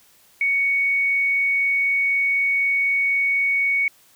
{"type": "tone", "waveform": "sine", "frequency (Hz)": 2229, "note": "C#7", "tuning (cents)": 9, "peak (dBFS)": -17, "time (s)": [0.41, 3.88], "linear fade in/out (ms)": 2, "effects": ["white hiss -55 dBFS RMS until 4.15 s"]}